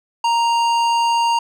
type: tone with hard clipping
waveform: sine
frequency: 932.3 Hz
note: A#5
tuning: in tune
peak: -16 dBFS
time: 0.24-1.39 s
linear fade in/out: 5 ms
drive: 13 dB
effects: none